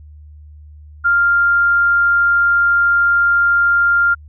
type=tone; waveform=sine; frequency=1396.9 Hz; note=F6; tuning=in tune; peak=-10 dBFS; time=1.04-4.15 s; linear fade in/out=20 ms; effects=added 75 Hz sine -36 dBFS peak until 4.28 s